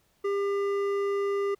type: tone with hard clipping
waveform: sine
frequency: 400 Hz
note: G4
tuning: 35 cents sharp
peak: -27 dBFS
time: 0.24-1.55 s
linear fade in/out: 10 ms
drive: 10 dB
effects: pink hiss -68 dBFS RMS until 1.59 s